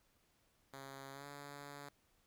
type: tone with pitch glide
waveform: 5% pulse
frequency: 136.6 to 142.81 Hz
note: C#3 to D3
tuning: -25 to -48 cents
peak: -38 dBFS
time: 0.73-1.89 s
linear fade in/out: 5 ms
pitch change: +77 cents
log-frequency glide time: 1.12-1.26 s
effects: pink hiss -75 dBFS RMS until 2.26 s